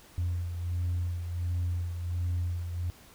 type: beating tone pair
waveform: sine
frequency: 87.31 / 88.71 Hz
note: F2 / F2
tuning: 0 / +28 cents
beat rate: 1.4 Hz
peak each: -28 / -36 dBFS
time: 0.18-2.9 s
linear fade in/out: 0 ms
effects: tanh soft clip ceiling -24 dBFS + pink hiss -55 dBFS RMS until 3.14 s